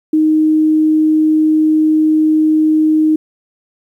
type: tone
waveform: sine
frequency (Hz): 311.1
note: D#4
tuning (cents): 0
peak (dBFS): -8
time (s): 0.13-3.16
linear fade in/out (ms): 5
effects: 8-bit